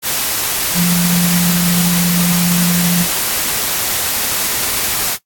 sine tone in noise, 174.61 Hz, F3, in tune, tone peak -12 dBFS, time 0.74-3.07 s, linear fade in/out 50 ms, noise white, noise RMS -17 dBFS, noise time 0.02-5.18 s, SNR +2 dB, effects noise-tail reverb RT60 0.1 s tail -17 dB re dry + AAC 64 kbps

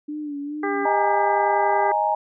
sine tone with vibrato, 293.2 Hz, D4, 3 cents flat, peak -27 dBFS, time 0.08-0.86 s, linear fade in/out 10 ms, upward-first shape sine, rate 2.4 Hz, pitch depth 56 cents each way
harmonic tone, 400 Hz, G4, 35 cents sharp, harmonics 1 / 2 / 3 / 4 / 5, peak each -25 / -28 / -30 / -31 / -32 dBFS, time 0.63-1.92 s, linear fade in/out 5 ms
sine chord, D# suspended fourth, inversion none, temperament equal, 622.3 / 830.6 / 932.3 Hz, D#5 / G#5 / A#5, 0 / 0 / 0 cents, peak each -25 / -21 / -23 dBFS, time 0.85-2.15 s, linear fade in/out 5 ms
effects none

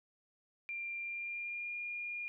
sine tone with pitch glide, 2380 to 2419 Hz, D7 to D#7, +22 to -49 cents, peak -38 dBFS, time 0.69-2.28 s, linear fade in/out 0 ms, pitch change +29 cents, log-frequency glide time 0.99-1.75 s, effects none

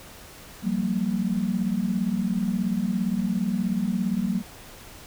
sine tone cluster, 176.2 / 193.3 / 231.3 Hz, F3 / G3 / A#3, +16 / -24 / -13 cents, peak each -30 / -25 / -27 dBFS, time 0.62-4.43 s, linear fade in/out 50 ms, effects pink hiss -45 dBFS RMS until 5.06 s

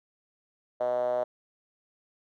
5% pulse tone with band-pass filter, 123.47 Hz, B2, in tune, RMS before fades -28 dBFS, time 0.8-1.24 s, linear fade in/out 10 ms, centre 610 Hz, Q 7.8, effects none

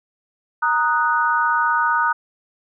sine chord, D# minor, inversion second, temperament equal, 932.3 / 1244.5 / 1480 Hz, A#5 / D#6 / F#6, 0 / 0 / 0 cents, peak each -20 dBFS, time 0.62-2.13 s, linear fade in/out 10 ms, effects none

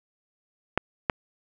clicks, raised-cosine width 0.5 ms, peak -6 dBFS, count 2, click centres 0.776 / 1.098 s, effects none

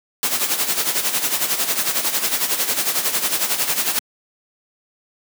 white noise with tremolo, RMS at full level -18 dBFS, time 0.23-3.99 s, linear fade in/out 0 ms, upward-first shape sine, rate 11 Hz, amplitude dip 65%, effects high-pass 200 Hz 12 dB/octave

